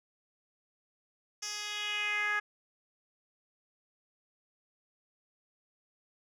10% pulse tone with band-pass filter sweep, 417.1 Hz, G#4, 7 cents sharp, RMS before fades -34 dBFS, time 1.42-2.4 s, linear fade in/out 10 ms, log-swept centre 5600 to 1600 Hz, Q 3.1, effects none

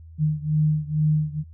sine beating tone pair, 152.3 / 154.5 Hz, D#3 / D#3, -37 / -12 cents, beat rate 2.2 Hz, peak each -21 / -23 dBFS, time 0.18-1.44 s, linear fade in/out 50 ms, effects added 81 Hz sine -41 dBFS peak until 1.53 s

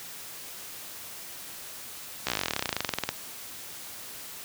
slowing click train, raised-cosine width 0.2 ms, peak -9 dBFS, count 28, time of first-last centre 2.27-3.09 s, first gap 15 ms, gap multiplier 1.05, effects white hiss -42 dBFS RMS until 4.44 s + high-pass 60 Hz 12 dB/octave

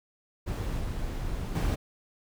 brown noise with level steps, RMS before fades -31 / -33 / -26 dBFS, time 0.46-1.76 s, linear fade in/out 20 ms, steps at 0.79 / 1.55 s, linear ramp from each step 5 ms, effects none

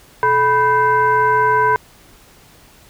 sine tone with frequency modulation, 987.8 Hz, B5, in tune, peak -11 dBFS, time 0.23-1.76 s, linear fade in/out 0 ms, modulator 555 Hz, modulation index 0.91, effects pink hiss -47 dBFS RMS until 2.89 s

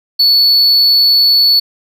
triangle tone, 4435 Hz, C#8, in tune, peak -5 dBFS, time 0.19-1.6 s, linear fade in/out 10 ms, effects none

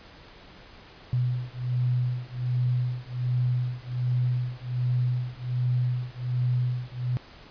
sine beating tone pair, 123.47 / 124.77 Hz, B2 / B2, 0 / +18 cents, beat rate 1.3 Hz, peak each -27 dBFS, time 1.13-7.17 s, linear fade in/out 0 ms, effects pink hiss -49 dBFS RMS until 7.5 s + resampled to 11025 Hz

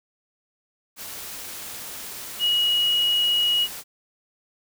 sine tone in noise, 2900 Hz, F#7, 35 cents flat, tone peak -18 dBFS, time 2.39-3.68 s, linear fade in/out 50 ms, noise white, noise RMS -36 dBFS, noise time 0.96-3.84 s, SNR +15 dB, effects none

